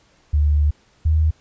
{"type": "tone pair in turn", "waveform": "sine", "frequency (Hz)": [73.9, 78.29], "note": ["D2", "D#2"], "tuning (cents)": [11, 11], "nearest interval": "minor second", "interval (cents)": 100, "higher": "second", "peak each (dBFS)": -13, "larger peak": "neither", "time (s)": [[0.33, 0.71], [1.05, 1.31]], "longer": "first", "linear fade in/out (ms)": 10, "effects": ["pink hiss -57 dBFS RMS until 1.4 s", "resampled to 16000 Hz"]}